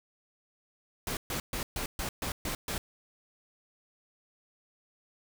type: noise bursts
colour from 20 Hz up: pink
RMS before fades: -34 dBFS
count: 8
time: 1.07-2.78 s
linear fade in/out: 2 ms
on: 100 ms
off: 130 ms
effects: none